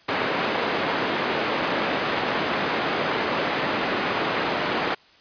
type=band-pass noise; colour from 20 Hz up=pink; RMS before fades=-25 dBFS; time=0.08-4.95 s; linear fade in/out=10 ms; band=290 to 2700 Hz; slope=12 dB/octave; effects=white hiss -54 dBFS RMS until 5.2 s + resampled to 11025 Hz